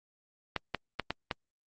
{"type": "clicks", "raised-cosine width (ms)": 0.3, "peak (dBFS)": -14, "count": 5, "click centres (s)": [0.563, 0.747, 0.997, 1.106, 1.312], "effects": ["Opus 32 kbps"]}